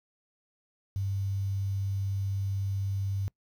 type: tone with quantisation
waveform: sine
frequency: 98 Hz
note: G2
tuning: in tune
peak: -28 dBFS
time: 0.96-3.28 s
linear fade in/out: 0 ms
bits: 9
effects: noise-tail reverb RT60 0.1 s tail -24 dB re dry